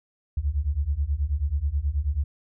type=beating tone pair; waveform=sine; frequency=67.2 / 76.5 Hz; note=C2 / D#2; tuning=+47 / -29 cents; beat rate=9.3 Hz; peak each=-26 / -25 dBFS; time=0.37-2.24 s; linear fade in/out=5 ms; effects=none